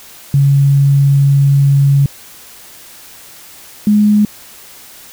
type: tone pair in turn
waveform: sine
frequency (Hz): 139.6 / 209.2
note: C#3 / G#3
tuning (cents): +13 / +13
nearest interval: perfect fifth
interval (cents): 700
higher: second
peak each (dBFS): -6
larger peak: neither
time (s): 0.34-2.06 / 3.87-4.25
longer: first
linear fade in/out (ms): 2
effects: white hiss -37 dBFS RMS until 5.12 s